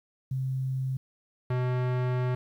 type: tone pair in turn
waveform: sine / square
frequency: 131.6 / 125.71 Hz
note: C3 / B2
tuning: +10 / +31 cents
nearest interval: minor second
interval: 79 cents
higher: first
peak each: -27 / -26 dBFS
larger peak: second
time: 0.31-0.97 / 1.5-2.35 s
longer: second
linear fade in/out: 5 ms
effects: low-pass 2000 Hz 12 dB/octave + 10-bit